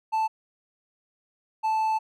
triangle tone pair in turn, 880 / 876.9 Hz, A5 / A5, 0 / -6 cents, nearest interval unison, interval 6 cents, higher first, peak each -20 dBFS, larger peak neither, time 0.12-0.28 / 1.63-1.99 s, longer second, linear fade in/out 20 ms, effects none

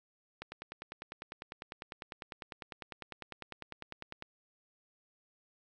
click train, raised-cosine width 0.3 ms, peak -26 dBFS, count 39, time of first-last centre 0.42-4.224 s, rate 9.99 Hz, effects none

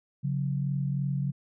sine tone pair together, 139.1 / 182.19 Hz, C#3 / F#3, +6 / -26 cents, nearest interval perfect fourth, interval 468 cents, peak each -27 / -33 dBFS, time 0.23-1.32 s, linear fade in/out 20 ms, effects none

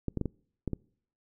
clicks, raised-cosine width 3 ms, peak -18 dBFS, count 6, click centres 0.083 / 0.173 / 0.213 / 0.257 / 0.677 / 0.733 s, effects noise-tail reverb RT60 0.6 s tail -26 dB re dry

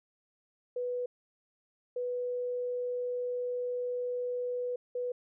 sine tone bursts at uneven times, 493 Hz, B4, 3 cents flat, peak -31 dBFS, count 3, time 0.76-1.06 / 1.96-4.76 / 4.95-5.12 s, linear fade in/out 5 ms, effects none

